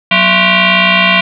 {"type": "tone with frequency modulation", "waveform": "sine", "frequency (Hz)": 185, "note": "F#3", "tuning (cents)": 0, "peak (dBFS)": -6, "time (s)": [0.11, 1.21], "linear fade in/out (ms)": 5, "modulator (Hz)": 429, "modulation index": 7.2, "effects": []}